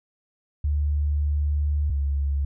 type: tone pair in turn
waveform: sine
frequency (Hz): 73.42 / 70.29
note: D2 / C#2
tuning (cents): 0 / +25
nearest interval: minor second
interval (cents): 75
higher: first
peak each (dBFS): -20 / -21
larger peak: first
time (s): 0.64-1.9 / 1.9-2.45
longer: first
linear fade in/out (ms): 5
effects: none